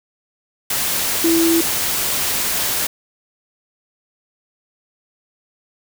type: tone in noise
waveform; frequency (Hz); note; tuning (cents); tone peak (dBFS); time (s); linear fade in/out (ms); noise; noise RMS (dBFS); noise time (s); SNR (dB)
sine; 331.9; E4; +12; -13; 1.24-1.61; 5; white; -20; 0.7-2.87; +4
effects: none